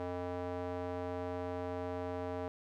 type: tone with band-pass filter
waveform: square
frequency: 89.2 Hz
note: F2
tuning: 37 cents sharp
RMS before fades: -39 dBFS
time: 0-2.48 s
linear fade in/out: 0 ms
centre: 600 Hz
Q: 1.4
effects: none